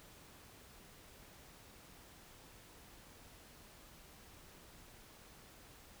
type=silence; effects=pink hiss -59 dBFS RMS until 6 s

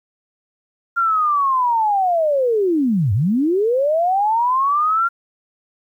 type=linear two-way sweep; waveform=sine; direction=down then up; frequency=1396.9 to 91.7 to 1396.9 Hz; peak=-14 dBFS; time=0.96-5.09 s; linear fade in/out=20 ms; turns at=3.13 s; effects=9-bit

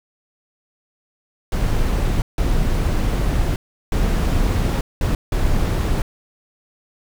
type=noise bursts at uneven times; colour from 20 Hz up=brown; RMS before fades=-18 dBFS; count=5; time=1.52-2.22 / 2.38-3.56 / 3.92-4.81 / 5.01-5.15 / 5.32-6.02 s; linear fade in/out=2 ms; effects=none

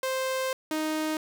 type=tone pair in turn; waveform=sawtooth; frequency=523.3 / 311.2 Hz; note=C5 / D#4; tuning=0 / 0 cents; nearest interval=major sixth; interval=900 cents; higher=first; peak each=-23 dBFS; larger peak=neither; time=0.03-0.53 / 0.71-1.17 s; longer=first; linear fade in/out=2 ms; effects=none

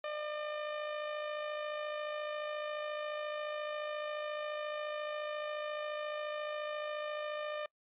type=tone with amplitude modulation; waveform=sawtooth; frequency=601 Hz; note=D5; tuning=40 cents sharp; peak=-31 dBFS; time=0.04-7.66 s; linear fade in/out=2 ms; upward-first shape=sine; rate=54.3 Hz; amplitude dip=40%; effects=noise-tail reverb RT60 0.1 s tail -25 dB re dry + resampled to 8000 Hz

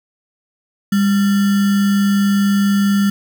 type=tone with sample-and-hold; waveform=sine; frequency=200.4 Hz; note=G3; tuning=38 cents sharp; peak=-11 dBFS; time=0.92-3.1 s; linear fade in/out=5 ms; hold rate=1575 Hz; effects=none

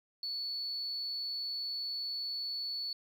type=tone; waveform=sine; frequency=4435 Hz; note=C#8; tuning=in tune; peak=-34 dBFS; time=0.23-2.93 s; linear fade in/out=2 ms; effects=tanh soft clip ceiling -30 dBFS + 11-bit

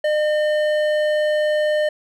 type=tone with hard clipping; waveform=sine; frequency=606 Hz; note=D#5; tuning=46 cents flat; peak=-18 dBFS; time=0.04-1.89 s; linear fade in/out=5 ms; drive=10 dB; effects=none

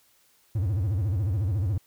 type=tone with vibrato; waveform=triangle; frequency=98.3 Hz; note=G2; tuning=5 cents sharp; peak=-21 dBFS; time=0.55-1.78 s; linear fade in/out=5 ms; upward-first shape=sine; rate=14 Hz; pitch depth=250 cents each way; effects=white hiss -63 dBFS RMS until 1.86 s

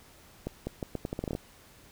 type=accelerating click train; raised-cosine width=2 ms; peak=-19 dBFS; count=12; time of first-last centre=0.47-1.351 s; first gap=200 ms; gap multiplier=0.79; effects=pink hiss -56 dBFS RMS until 1.91 s

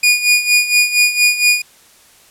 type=tone with tremolo; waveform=sawtooth; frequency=2448 Hz; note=D#7; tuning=29 cents flat; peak=-4 dBFS; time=0.03-1.62 s; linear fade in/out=5 ms; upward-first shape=sine; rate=4.3 Hz; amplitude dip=75%; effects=white hiss -47 dBFS RMS until 2.3 s + low-pass 12000 Hz 12 dB/octave

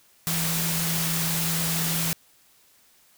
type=tone in noise; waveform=sine; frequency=164.81 Hz; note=E3; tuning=in tune; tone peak=-28 dBFS; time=0.27-2.13 s; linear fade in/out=0 ms; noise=white; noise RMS=-27 dBFS; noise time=0.27-2.13 s; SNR=-4 dB; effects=white hiss -59 dBFS RMS until 3.17 s

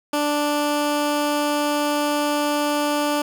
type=tone; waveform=15% pulse; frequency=293.7 Hz; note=D4; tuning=in tune; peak=-13 dBFS; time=0.13-3.22 s; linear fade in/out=5 ms; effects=none

